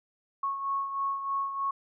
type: beating tone pair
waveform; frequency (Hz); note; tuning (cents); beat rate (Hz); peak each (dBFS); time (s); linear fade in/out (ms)
sine; 1100 / 1103.2; C#6 / C#6; -14 / -9; 3.2; -29 / -37; 0.43-1.71; 5
effects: none